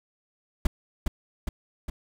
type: noise with echo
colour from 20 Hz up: brown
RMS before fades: -18 dBFS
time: 0.65-0.67 s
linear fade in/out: 5 ms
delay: 410 ms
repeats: 3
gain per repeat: -4 dB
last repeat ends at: 1.9 s
effects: none